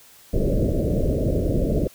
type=low-pass noise; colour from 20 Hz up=pink; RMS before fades=-21 dBFS; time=0.33-1.88 s; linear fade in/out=10 ms; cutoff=630 Hz; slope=96 dB/octave; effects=white hiss -50 dBFS RMS until 1.94 s